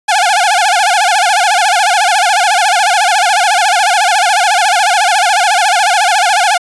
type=tone with vibrato; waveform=sawtooth; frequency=774 Hz; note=G5; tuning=22 cents flat; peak=-4 dBFS; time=0.08-6.58 s; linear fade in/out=10 ms; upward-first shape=sine; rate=14 Hz; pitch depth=190 cents each way; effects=resampled to 24000 Hz